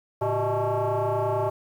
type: tone with frequency modulation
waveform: sine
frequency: 110 Hz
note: A2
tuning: in tune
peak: -21 dBFS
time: 0.21-1.5 s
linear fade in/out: 10 ms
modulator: 249 Hz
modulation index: 3.5
effects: tanh soft clip ceiling -18 dBFS + 9-bit